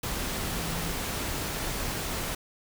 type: tone in noise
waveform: sine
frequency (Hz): 167.8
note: E3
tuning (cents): +31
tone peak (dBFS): -36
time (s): 0.47-0.95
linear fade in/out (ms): 5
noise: pink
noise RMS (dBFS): -32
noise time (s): 0.03-2.35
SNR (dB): -7
effects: none